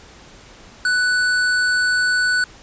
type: tone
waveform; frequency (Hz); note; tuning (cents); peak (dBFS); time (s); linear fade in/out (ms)
square; 1487; F#6; +8; -16; 0.85-2.44; 2
effects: pink hiss -44 dBFS RMS until 2.62 s + resampled to 16000 Hz